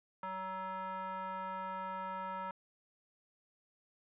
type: tone with band-pass filter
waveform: square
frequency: 188.3 Hz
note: F#3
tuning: 31 cents sharp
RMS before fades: -41 dBFS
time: 0.23-2.51 s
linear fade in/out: 2 ms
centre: 1100 Hz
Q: 5.7
effects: resampled to 8000 Hz